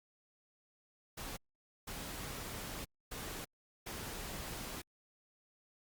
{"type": "noise bursts at uneven times", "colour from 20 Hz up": "pink", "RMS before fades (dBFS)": -44, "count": 4, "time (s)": [[1.17, 1.37], [1.87, 2.85], [3.11, 3.45], [3.86, 4.82]], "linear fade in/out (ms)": 10, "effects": ["Opus 48 kbps"]}